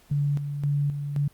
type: tone with tremolo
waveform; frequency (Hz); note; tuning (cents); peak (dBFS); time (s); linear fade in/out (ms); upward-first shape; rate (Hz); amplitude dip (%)
sine; 143.7; D3; -37; -21; 0.11-1.28; 5; square; 1.9; 55
effects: pink hiss -58 dBFS RMS until 1.33 s + Opus 48 kbps